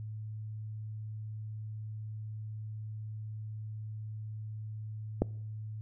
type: click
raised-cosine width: 2 ms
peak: -12 dBFS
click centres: 5.22 s
effects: noise-tail reverb RT60 0.7 s tail -24 dB re dry + added 108 Hz sine -38 dBFS peak until 5.81 s